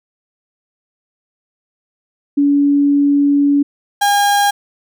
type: tone pair in turn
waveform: sine / 35% pulse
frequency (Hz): 284.9 / 811.7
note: C#4 / G#5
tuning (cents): +48 / -40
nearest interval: octave + tritone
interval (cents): 1812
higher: second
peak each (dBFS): -9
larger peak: neither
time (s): 2.37-3.63 / 4.01-4.51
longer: first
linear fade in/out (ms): 10
effects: none